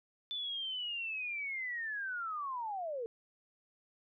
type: linear sweep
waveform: sine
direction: down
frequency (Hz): 3520 to 440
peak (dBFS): -36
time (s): 0.31-3.06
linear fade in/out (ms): 0
effects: none